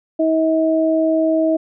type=tone pair together; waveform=sine; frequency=320 / 640 Hz; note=D#4 / D#5; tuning=+49 / +49 cents; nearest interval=octave; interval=1200 cents; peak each=-16 dBFS; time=0.19-1.57 s; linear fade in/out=10 ms; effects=none